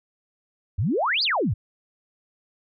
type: exponential two-way sweep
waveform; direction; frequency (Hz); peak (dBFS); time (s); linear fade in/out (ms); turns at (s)
sine; up then down; 80.1 to 5050 to 80.1; -20; 0.78-1.54; 10; 1.23
effects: none